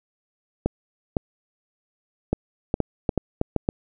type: clicks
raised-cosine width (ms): 2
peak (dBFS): -7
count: 10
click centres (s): 0.66 / 1.168 / 2.33 / 2.741 / 2.803 / 3.092 / 3.177 / 3.414 / 3.563 / 3.689
effects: none